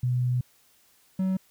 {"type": "tone pair in turn", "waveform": ["sine", "triangle"], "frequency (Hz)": [124.5, 188.65], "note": ["B2", "F#3"], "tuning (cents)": [14, 34], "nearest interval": "perfect fifth", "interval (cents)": 720, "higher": "second", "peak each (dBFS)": [-22, -21], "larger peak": "second", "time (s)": [[0.03, 0.41], [1.19, 1.37]], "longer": "first", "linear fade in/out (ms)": 5, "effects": ["white hiss -62 dBFS RMS until 1.5 s"]}